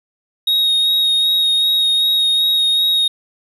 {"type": "tone with vibrato", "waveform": "triangle", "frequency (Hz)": 3753, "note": "A#7", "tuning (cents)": 11, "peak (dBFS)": -11, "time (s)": [0.47, 3.08], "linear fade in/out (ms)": 5, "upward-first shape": "sine", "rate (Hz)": 2.6, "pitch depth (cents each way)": 16, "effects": ["8-bit"]}